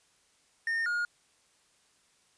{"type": "tone pair in turn", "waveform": "triangle", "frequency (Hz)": [1827, 1429.3], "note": ["A#6", "F6"], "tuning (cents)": [-35, 40], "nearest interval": "major third", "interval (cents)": 425, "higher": "first", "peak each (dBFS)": [-26, -26], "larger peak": "neither", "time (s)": [[0.67, 0.86], [0.86, 1.05]], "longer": "neither", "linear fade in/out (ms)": 2, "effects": ["white hiss -67 dBFS RMS until 2.37 s", "resampled to 22050 Hz"]}